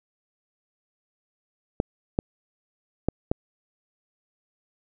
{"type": "clicks", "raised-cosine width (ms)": 2, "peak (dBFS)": -8, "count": 4, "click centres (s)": [1.801, 2.189, 3.086, 3.315], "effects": []}